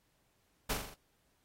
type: noise with echo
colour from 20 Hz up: pink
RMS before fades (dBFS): -34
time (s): 0.69-0.74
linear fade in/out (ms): 10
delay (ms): 41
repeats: 5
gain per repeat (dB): -4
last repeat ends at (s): 0.945
effects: pink hiss -75 dBFS RMS until 1.44 s + AAC 48 kbps